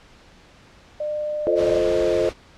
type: tone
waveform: sine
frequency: 601 Hz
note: D5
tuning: 40 cents sharp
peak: -23 dBFS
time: 1-1.78 s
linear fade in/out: 5 ms
type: chord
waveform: sine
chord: F dominant seventh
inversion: none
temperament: equal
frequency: 349.2 / 440 / 523.3 / 622.3 Hz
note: F4 / A4 / C5 / Eb5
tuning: 0 / 0 / 0 / 0 cents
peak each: -23 dBFS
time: 1.47-2.29 s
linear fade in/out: 0 ms
type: noise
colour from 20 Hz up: pink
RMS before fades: -32 dBFS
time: 1.55-2.34 s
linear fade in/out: 50 ms
effects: pink hiss -50 dBFS RMS until 2.57 s + low-pass 5000 Hz 12 dB/octave